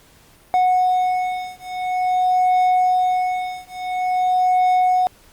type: beating tone pair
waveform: triangle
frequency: 734 / 734.48 Hz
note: F#5 / F#5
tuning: -14 / -13 cents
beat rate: 0.48 Hz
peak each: -17 dBFS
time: 0.54-5.07 s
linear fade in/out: 0 ms
effects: pink hiss -51 dBFS RMS until 5.32 s + Opus 48 kbps